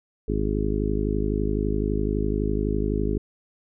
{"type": "harmonic tone", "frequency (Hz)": 51.9, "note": "G#1", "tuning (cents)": 0, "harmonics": [1, 2, 3, 4, 5, 6, 7, 8], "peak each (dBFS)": [-26, -31, -32, -31, -31, -32, -32, -30], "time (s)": [0.28, 3.18], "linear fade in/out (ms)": 5, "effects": []}